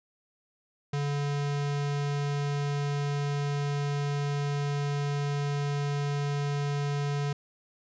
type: tone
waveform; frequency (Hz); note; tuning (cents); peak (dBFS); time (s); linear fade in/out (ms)
square; 143.5; D3; -40; -28; 0.93-7.33; 5
effects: resampled to 16000 Hz